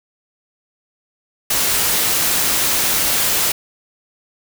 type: noise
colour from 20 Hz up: white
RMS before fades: -17 dBFS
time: 1.5-3.52 s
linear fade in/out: 5 ms
effects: none